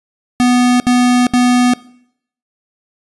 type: tone bursts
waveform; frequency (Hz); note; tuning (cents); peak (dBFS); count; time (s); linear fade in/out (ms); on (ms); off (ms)
square; 246.9; B3; 0; -9; 3; 0.4-1.736; 0; 400; 68
effects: noise-tail reverb RT60 0.7 s tail -21 dB re dry + resampled to 24000 Hz